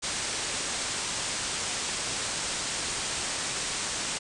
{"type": "low-pass noise", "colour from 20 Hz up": "white", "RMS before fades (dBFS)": -32, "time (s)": [0.02, 4.19], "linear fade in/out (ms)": 20, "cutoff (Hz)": 9100, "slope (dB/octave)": 96, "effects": []}